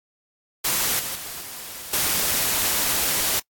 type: noise with level steps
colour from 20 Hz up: white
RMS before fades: -22 / -29 / -34 / -36 / -22 dBFS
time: 0.64-3.4 s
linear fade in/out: 10 ms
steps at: 0.99 / 1.15 / 1.41 / 1.93 s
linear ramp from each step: 5 ms
effects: noise-tail reverb RT60 0.1 s tail -25 dB re dry + AAC 64 kbps

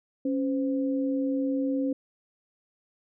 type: tone pair together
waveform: sine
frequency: 275 / 514 Hz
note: C#4 / C5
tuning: -14 / -31 cents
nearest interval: major seventh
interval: 1083 cents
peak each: -25 / -32 dBFS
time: 0.25-1.93 s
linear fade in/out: 5 ms
effects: none

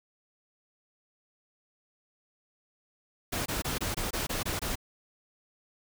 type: noise bursts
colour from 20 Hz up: pink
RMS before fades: -32 dBFS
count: 9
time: 3.32-4.756 s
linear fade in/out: 10 ms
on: 140 ms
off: 22 ms
effects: none

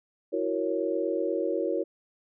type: chord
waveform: sine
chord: F# dominant seventh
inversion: third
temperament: equal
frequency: 329.6 / 370 / 466.2 / 554.4 Hz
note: E4 / F#4 / A#4 / C#5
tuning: 0 / 0 / 0 / 0 cents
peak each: -31 dBFS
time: 0.32-1.84 s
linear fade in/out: 20 ms
effects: none

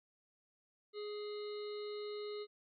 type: harmonic tone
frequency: 417.4 Hz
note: G#4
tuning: 9 cents sharp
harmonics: 1 / 3 / 5 / 7 / 9 / 10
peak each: -41 / -55 / -58 / -61 / -56 / -55 dBFS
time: 0.93-2.47 s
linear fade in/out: 50 ms
effects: none

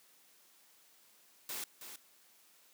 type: noise with echo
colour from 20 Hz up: white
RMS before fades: -41 dBFS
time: 1.49-1.64 s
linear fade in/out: 2 ms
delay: 320 ms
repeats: 1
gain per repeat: -8 dB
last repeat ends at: 1.96 s
effects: white hiss -65 dBFS RMS until 2.73 s + high-pass 200 Hz 12 dB/octave

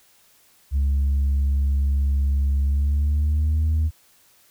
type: tone with pitch glide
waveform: sine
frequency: 69.4 to 78.35 Hz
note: C#2 to D#2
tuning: +3 to +13 cents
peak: -15 dBFS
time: 0.71-3.91 s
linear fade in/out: 50 ms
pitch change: +210 cents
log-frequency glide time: 2.63-3.66 s
effects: tanh soft clip ceiling -16 dBFS + white hiss -57 dBFS RMS until 4.5 s

